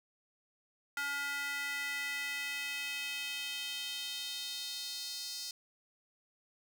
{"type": "tone with high-pass filter sweep", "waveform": "square", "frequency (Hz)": 283.9, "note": "C#4", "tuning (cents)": 41, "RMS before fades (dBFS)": -39, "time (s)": [0.97, 5.51], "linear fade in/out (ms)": 2, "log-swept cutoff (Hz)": [1500, 4800], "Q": 3, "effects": []}